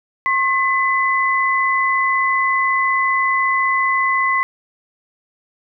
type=tone pair together; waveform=sine; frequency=1076.4 / 2011 Hz; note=C6 / B6; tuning=+49 / +31 cents; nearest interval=major seventh; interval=1082 cents; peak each=-17 dBFS; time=0.26-4.43 s; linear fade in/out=0 ms; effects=none